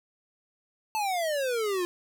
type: exponential sweep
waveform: square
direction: down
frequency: 889 to 345.9 Hz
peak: -27 dBFS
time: 0.95-1.85 s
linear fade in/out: 0 ms
effects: none